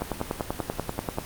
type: two click trains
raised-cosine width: 1 ms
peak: -12 / -22 dBFS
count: 13 / 7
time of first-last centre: 0.02-1.185 / 0.01-1.175 s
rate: 10.3 / 5.15 Hz
effects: pink hiss -39 dBFS RMS until 1.25 s + Opus 24 kbps